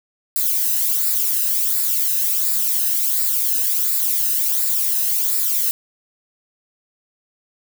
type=noise with flanger; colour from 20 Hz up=violet; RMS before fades=-19 dBFS; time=0.36-5.71 s; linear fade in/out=0 ms; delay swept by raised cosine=0.32 to 0.9 ms; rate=1.4 Hz; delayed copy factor=-0.6; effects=none